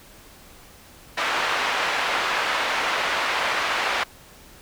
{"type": "band-pass noise", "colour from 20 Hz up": "pink", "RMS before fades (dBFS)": -24, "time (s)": [1.17, 4.04], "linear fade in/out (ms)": 10, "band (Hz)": [850, 2800], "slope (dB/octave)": 12, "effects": ["pink hiss -48 dBFS RMS until 4.61 s"]}